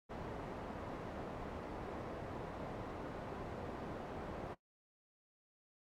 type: low-pass noise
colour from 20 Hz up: white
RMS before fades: -45 dBFS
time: 0.09-4.55 s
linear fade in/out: 20 ms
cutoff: 680 Hz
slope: 12 dB/octave
effects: noise-tail reverb RT60 0.1 s tail -17 dB re dry + MP3 96 kbps